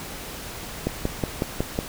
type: click train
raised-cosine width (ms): 2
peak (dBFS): -9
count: 6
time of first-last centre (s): 0.87-1.789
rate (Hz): 5.44
effects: pink hiss -36 dBFS RMS until 1.88 s